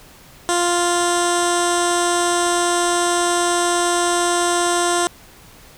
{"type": "tone with low-pass filter", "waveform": "15% pulse", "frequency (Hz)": 349.2, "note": "F4", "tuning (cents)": 0, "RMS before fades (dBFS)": -18, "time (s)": [0.49, 5.07], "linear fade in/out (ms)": 0, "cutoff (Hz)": 8400, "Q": 3.9, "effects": ["pink hiss -45 dBFS RMS until 5.77 s"]}